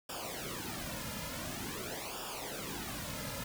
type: noise with flanger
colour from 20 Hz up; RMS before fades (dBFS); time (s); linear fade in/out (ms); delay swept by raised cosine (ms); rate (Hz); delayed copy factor
pink; -41; 0.09-3.44; 5; 0.48 to 2.68; 0.47; -0.8
effects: none